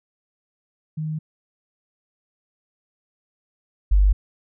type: tone pair in turn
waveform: sine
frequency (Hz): 155.56 / 49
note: D#3 / G1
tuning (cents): 0 / 0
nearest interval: octave + minor sixth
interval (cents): 2000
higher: first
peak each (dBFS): -24 / -12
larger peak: second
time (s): 0.97-1.19 / 3.91-4.13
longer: neither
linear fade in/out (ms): 10
effects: none